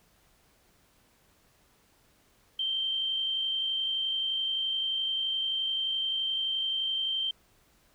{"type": "tone with amplitude modulation", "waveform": "sine", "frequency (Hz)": 3136, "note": "G7", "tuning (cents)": 0, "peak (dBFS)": -26, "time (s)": [2.59, 7.31], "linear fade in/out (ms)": 5, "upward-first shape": "sine", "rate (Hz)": 51.6, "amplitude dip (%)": 30, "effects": ["pink hiss -65 dBFS RMS until 7.94 s"]}